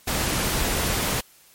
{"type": "noise", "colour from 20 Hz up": "pink", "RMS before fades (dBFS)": -24, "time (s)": [0.07, 1.21], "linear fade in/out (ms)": 10, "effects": ["white hiss -54 dBFS RMS until 1.54 s", "MP3 64 kbps"]}